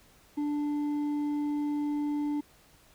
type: tone with hard clipping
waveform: sine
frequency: 293.7 Hz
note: D4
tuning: in tune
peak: -29 dBFS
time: 0.37-2.41 s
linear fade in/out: 10 ms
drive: 4 dB
effects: pink hiss -60 dBFS RMS until 2.94 s